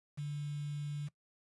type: tone with quantisation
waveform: sine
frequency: 146.2 Hz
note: D3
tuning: 7 cents flat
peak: -36 dBFS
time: 0.17-1.09 s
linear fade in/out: 20 ms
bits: 9
effects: noise-tail reverb RT60 0.1 s tail -20 dB re dry + resampled to 24000 Hz